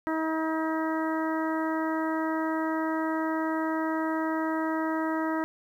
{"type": "harmonic tone", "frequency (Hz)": 318.8, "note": "D#4", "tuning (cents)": 42, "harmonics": [1, 2, 3, 4, 5, 6], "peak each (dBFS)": [-28, -34, -34, -36, -39, -40], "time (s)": [0.07, 5.44], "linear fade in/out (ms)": 0, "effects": ["10-bit"]}